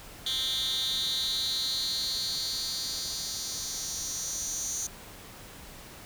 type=tone with high-pass filter sweep; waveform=10% pulse; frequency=261.6 Hz; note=C4; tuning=in tune; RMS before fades=-32 dBFS; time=0.26-4.87 s; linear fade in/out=5 ms; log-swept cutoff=3400 to 6200 Hz; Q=6.2; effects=pink hiss -47 dBFS RMS until 6.05 s